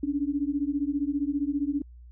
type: beating tone pair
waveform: sine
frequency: 278.7 / 293.7 Hz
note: C#4 / D4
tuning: +9 / 0 cents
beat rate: 15 Hz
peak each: -28 dBFS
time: 0.03-1.82 s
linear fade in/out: 5 ms
effects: added 60 Hz sine -45 dBFS peak until 2.11 s